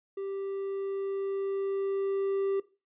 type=tone with level ramp; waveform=triangle; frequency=392 Hz; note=G4; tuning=in tune; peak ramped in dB=-31 to -24 dBFS; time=0.17-2.6 s; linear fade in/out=5 ms; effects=noise-tail reverb RT60 0.3 s tail -18 dB re dry + resampled to 8000 Hz